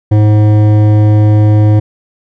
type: tone with hard clipping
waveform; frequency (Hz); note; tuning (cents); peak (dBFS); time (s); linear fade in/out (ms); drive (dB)
sine; 105.9; G#2; +34; -6; 0.11-1.8; 10; 12
effects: none